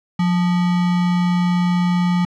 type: tone with sample-and-hold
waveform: sine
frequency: 177.8 Hz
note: F3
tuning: 31 cents sharp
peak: -14 dBFS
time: 0.19-2.25 s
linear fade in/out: 5 ms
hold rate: 1050 Hz
effects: low-pass 4000 Hz 12 dB/octave